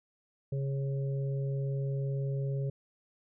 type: harmonic tone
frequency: 137.1 Hz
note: C#3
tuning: 19 cents flat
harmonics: 1 / 3 / 4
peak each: -30 / -41 / -44 dBFS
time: 0.52-2.7 s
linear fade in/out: 5 ms
effects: none